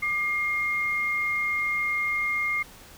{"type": "tone pair together", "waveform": "sine", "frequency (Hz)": [1195, 2129], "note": ["D6", "C7"], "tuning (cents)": [30, 30], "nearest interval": "minor seventh", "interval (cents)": 1000, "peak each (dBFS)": [-33, -24], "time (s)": [0.02, 2.63], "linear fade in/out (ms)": 10, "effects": ["pink hiss -48 dBFS RMS until 2.97 s"]}